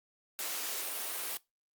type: high-pass noise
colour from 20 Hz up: white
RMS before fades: -37 dBFS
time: 0.39-1.37 s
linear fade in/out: 0 ms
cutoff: 310 Hz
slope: 24 dB/octave
effects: noise-tail reverb RT60 0.2 s tail -21 dB re dry + Opus 48 kbps